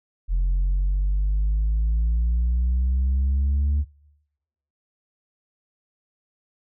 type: exponential sweep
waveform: sine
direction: up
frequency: 43 to 73.42 Hz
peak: -16 dBFS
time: 0.28-3.85 s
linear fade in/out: 50 ms
effects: noise-tail reverb RT60 1.0 s tail -25 dB re dry + tanh soft clip ceiling -17 dBFS